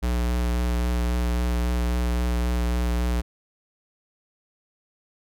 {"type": "tone with vibrato", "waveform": "square", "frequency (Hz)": 60.1, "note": "B1", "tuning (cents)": -46, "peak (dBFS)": -22, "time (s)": [0.02, 3.22], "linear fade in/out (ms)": 20, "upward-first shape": "sine", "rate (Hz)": 3.7, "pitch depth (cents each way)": 16, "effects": []}